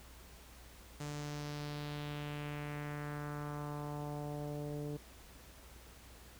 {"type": "tone with low-pass filter sweep", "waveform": "sawtooth", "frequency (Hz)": 147.1, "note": "D3", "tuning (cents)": 3, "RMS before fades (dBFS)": -42, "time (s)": [1, 4.97], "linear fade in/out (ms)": 5, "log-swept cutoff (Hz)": [7700, 440], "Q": 2.1, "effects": ["added 60 Hz sine -57 dBFS peak until 6.39 s", "pink hiss -58 dBFS RMS until 6.39 s"]}